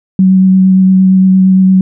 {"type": "tone with vibrato", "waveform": "sine", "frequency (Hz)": 188.3, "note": "F#3", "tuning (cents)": 31, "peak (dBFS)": -3, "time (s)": [0.19, 1.81], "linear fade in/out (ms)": 2, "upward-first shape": "sine", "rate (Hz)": 8.7, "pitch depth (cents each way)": 12, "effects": []}